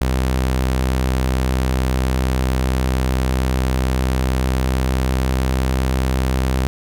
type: tone with pitch glide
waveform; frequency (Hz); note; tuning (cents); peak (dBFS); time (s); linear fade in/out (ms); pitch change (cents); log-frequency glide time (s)
sawtooth; 64.4 to 64.85; C2 to C2; -27 to -15; -12; 0.01-6.67; 0; +12; 4.04-5.64
effects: none